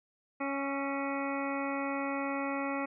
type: harmonic tone with a mistuned harmonic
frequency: 277.2 Hz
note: C#4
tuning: in tune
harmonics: 1 / 2 / 3 / 4 / 5 / 7 / 8 / 9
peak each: -35 / -38 / -40 / -41 / -42 / -43 / -44 / -45 dBFS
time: 0.4-2.86 s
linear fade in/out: 10 ms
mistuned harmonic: 5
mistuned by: -22 cents
effects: none